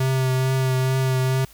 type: tone with vibrato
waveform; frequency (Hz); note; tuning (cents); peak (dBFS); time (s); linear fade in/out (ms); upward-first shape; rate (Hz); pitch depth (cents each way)
square; 130.81; C3; 0; -19; 0-1.45; 5; triangle; 2.3; 20
effects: added 50 Hz sine -51 dBFS peak until 1.53 s + white hiss -50 dBFS RMS until 1.53 s